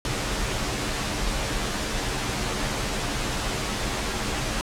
pink noise with comb filter, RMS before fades -27 dBFS, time 0.05-4.61 s, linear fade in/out 0 ms, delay 12 ms, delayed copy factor -0.65, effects low-pass 8000 Hz 12 dB/octave

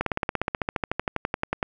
slowing click train, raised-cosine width 0.5 ms, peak -9 dBFS, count 23, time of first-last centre 0.01-1.628 s, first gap 53 ms, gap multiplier 1.03, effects none

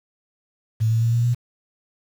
sine tone with pitch steps, 111.2 / 113.54 / 115.92 / 118.36 / 120.84 Hz, A2 / A#2 / A#2 / A#2 / B2, +19 / -45 / -9 / +27 / -37 cents, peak -16 dBFS, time 0.8-1.35 s, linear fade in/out 20 ms, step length 110 ms, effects 7-bit

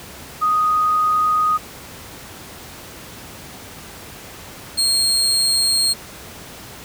sine / 30% pulse tone pair in turn, 1244.5 / 4241 Hz, D#6 / C8, 0 / +23 cents, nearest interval octave + major sixth, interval 2123 cents, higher second, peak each -14 / -12 dBFS, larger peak second, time 0.41-1.58 / 4.77-5.94 s, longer neither, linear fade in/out 20 ms, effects pink hiss -37 dBFS RMS until 6.84 s + high-pass 60 Hz 12 dB/octave

